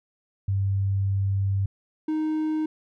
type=tone pair in turn; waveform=sine / triangle; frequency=98 / 311.1 Hz; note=G2 / D#4; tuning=0 / 0 cents; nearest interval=octave + minor sixth; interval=2000 cents; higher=second; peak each=-21 dBFS; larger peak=neither; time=0.48-1.66 / 2.08-2.66 s; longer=first; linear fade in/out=5 ms; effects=none